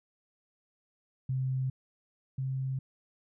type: tone pair in turn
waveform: sine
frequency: 130.81 / 132.48 Hz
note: C3 / C3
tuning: 0 / +22 cents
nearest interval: unison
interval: 22 cents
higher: second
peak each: -28 / -30 dBFS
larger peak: first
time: 1.29-1.7 / 2.38-2.79 s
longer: neither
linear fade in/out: 5 ms
effects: none